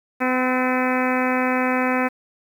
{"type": "harmonic tone with a mistuned harmonic", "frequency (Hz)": 254.4, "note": "C4", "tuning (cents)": -48, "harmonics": [1, 2, 3, 4, 5, 6, 7, 8, 9, 10], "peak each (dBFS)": [-22, -25, -27, -28, -29, -30, -30, -31, -32, -32], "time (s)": [0.2, 2.09], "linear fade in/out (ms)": 20, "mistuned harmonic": 5, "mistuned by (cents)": 31, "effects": ["8-bit"]}